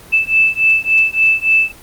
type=beating tone pair; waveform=sine; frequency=2633 / 2636.5 Hz; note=E7 / E7; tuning=-3 / 0 cents; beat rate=3.5 Hz; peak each=-13 dBFS; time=0.12-1.72 s; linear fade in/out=20 ms; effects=pink hiss -39 dBFS RMS until 1.82 s + Opus 32 kbps